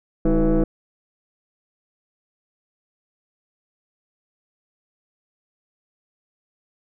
sine tone with frequency modulation, 146.3 Hz, D3, 6 cents flat, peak -12 dBFS, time 0.25-0.64 s, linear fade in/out 5 ms, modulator 174 Hz, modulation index 2, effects tanh soft clip ceiling -14 dBFS

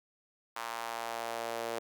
sawtooth tone with high-pass filter sweep, 115.8 Hz, A#2, 11 cents flat, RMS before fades -38 dBFS, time 0.56-1.79 s, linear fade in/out 5 ms, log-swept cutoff 1000 to 500 Hz, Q 2.1, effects none

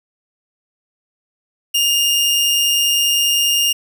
sawtooth tone, 2825 Hz, F7, 19 cents sharp, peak -10 dBFS, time 1.74-3.73 s, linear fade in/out 10 ms, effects none

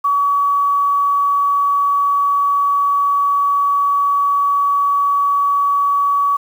sine tone with quantisation, 1134 Hz, C#6, 39 cents sharp, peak -12 dBFS, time 0.04-6.37 s, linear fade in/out 10 ms, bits 7, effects none

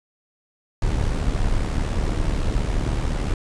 brown noise with amplitude modulation, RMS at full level -19 dBFS, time 0.82-3.34 s, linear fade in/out 2 ms, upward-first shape sine, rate 74 Hz, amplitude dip 60%, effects resampled to 22050 Hz

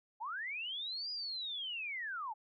sine linear two-way sweep, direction up then down, 808 to 4941 to 808 Hz, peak -38 dBFS, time 0.2-2.34 s, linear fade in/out 20 ms, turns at 1.11 s, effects none

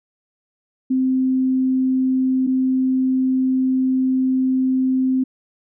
sine tone pair in turn, 260 / 260 Hz, C4 / C4, -11 / -11 cents, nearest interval unison, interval 0 cents, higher neither, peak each -15 dBFS, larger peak neither, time 0.9-2.47 / 2.47-5.24 s, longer second, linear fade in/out 10 ms, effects none

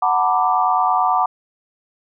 sine chord, B minor seventh, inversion second, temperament equal with one note detuned, 740 / 898.5 / 987.8 / 1174.7 Hz, F#5 / A5 / B5 / D6, 0 / +36 / 0 / 0 cents, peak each -18 / -21 / -21 / -19 dBFS, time 0.02-1.26 s, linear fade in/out 5 ms, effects none

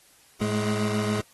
25% pulse tone pair together, 108.64 / 210 Hz, A2 / G#3, -22 / +19 cents, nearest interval major seventh, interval 1141 cents, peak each -24 / -22 dBFS, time 0.41-1.21 s, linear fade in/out 5 ms, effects white hiss -57 dBFS RMS until 1.33 s + AAC 32 kbps

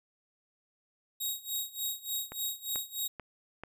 10% pulse tone with tremolo, 3786 Hz, A#7, 26 cents sharp, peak -23 dBFS, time 1.2-3.08 s, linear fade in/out 10 ms, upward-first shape sine, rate 3.4 Hz, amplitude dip 90%
click train, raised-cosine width 0.5 ms, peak -26 dBFS, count 4, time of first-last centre 2.32-3.636 s, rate 2.28 Hz
effects none

